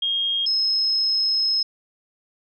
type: tone pair in turn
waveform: sine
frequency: 3244 / 5166 Hz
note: G#7 / E8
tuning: -41 / -36 cents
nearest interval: minor sixth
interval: 805 cents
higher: second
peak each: -20 / -18 dBFS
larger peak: second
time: 0.02-0.46 / 0.46-1.63 s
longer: second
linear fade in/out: 5 ms
effects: none